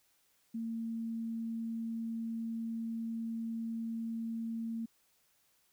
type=tone; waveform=sine; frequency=227.5 Hz; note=A#3; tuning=42 cents flat; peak=-35 dBFS; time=0.54-4.86 s; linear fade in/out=10 ms; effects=white hiss -72 dBFS RMS until 5.72 s